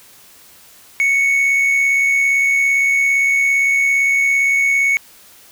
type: tone with amplitude modulation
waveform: triangle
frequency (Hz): 2217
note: C#7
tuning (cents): 0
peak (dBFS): -9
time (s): 1-4.97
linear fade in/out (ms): 0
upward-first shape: sine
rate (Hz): 77.6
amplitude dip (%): 30
effects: white hiss -45 dBFS RMS until 5.51 s